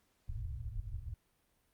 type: low-pass noise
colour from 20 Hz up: white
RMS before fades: -41 dBFS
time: 0.29-1.14 s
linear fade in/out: 0 ms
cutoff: 120 Hz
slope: 96 dB/octave
effects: pink hiss -75 dBFS RMS until 1.73 s + Opus 48 kbps